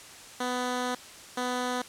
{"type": "tone pair in turn", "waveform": "10% pulse", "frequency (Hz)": [249.1, 249.1], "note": ["B3", "B3"], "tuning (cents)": [15, 15], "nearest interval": "unison", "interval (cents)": 0, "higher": "neither", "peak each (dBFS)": -20, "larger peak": "neither", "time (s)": [[0.4, 0.95], [1.37, 1.82]], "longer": "first", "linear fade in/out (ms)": 5, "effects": ["white hiss -47 dBFS RMS until 1.88 s", "low-pass 9000 Hz 12 dB/octave"]}